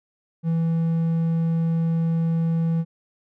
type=tone; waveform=triangle; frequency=164.81 Hz; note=E3; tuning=in tune; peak=-17 dBFS; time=0.43-2.85 s; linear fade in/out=50 ms; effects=none